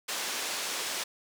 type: band-pass noise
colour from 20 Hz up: white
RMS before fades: -34 dBFS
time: 0.08-1.04 s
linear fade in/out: 10 ms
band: 310 to 7000 Hz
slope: 12 dB/octave
effects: none